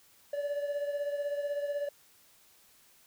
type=beating tone pair; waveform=triangle; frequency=574 / 590 Hz; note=D5 / D5; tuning=-40 / +8 cents; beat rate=16 Hz; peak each=-30 / -37 dBFS; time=0.33-1.89 s; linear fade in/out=5 ms; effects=white hiss -62 dBFS RMS until 3.06 s